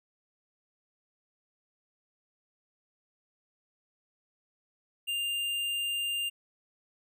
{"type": "tone with hard clipping", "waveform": "sine", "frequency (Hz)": 2800, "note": "F7", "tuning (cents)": 4, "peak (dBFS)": -31, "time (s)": [5.07, 6.3], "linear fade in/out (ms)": 20, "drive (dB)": 11, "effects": []}